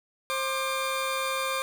20% pulse tone pair together, 530 / 1194.3 Hz, C5 / D6, +22 / +29 cents, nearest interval octave + major second, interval 1407 cents, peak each -25 dBFS, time 0.3-1.62 s, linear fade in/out 0 ms, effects 8-bit

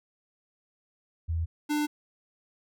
sine / square tone pair in turn, 82.41 / 298 Hz, E2 / D4, 0 / +25 cents, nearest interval octave + minor seventh, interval 2225 cents, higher second, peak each -26 dBFS, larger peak neither, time 1.28-1.46 / 1.69-1.87 s, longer neither, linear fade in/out 20 ms, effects none

